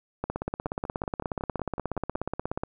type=two click trains; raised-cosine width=1 ms; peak=-15 / -21 dBFS; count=41 / 10; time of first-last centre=0.24-2.635 / 0.48-2.153 s; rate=16.7 / 5.38 Hz; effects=none